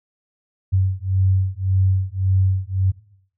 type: beating tone pair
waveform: sine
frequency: 94 / 95.8 Hz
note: F#2 / G2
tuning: +28 / -39 cents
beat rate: 1.8 Hz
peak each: -19 dBFS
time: 0.72-2.92 s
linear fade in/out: 20 ms
effects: noise-tail reverb RT60 0.6 s tail -17 dB re dry